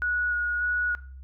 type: tone with vibrato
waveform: sine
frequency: 1455 Hz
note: F#6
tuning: 29 cents flat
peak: -24 dBFS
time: 0.02-0.95 s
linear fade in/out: 0 ms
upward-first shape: square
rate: 1.7 Hz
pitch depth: 9 cents each way
effects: noise-tail reverb RT60 0.4 s tail -18 dB re dry + added 66 Hz sine -40 dBFS peak until 1.23 s